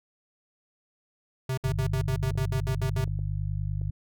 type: tone bursts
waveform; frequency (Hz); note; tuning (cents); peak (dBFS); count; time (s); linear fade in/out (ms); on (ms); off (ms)
square; 130.81; C3; 0; -27; 11; 1.49-3.045; 5; 85; 62
type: harmonic tone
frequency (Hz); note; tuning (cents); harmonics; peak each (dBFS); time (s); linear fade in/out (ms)
50.1; G1; +38; 1 / 2 / 3; -32 / -30 / -33; 1.64-3.91; 5
type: clicks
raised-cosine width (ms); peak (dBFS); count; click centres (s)
2; -34; 6; 2.314 / 2.354 / 3.006 / 3.077 / 3.191 / 3.815
effects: none